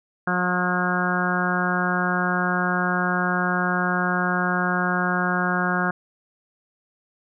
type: harmonic tone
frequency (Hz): 180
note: F#3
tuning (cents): -47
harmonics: 1 / 2 / 3 / 4 / 5 / 6 / 7 / 8 / 9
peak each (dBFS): -25 / -31 / -34 / -29 / -34 / -30 / -30 / -26 / -28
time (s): 0.27-5.91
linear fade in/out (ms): 5
effects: none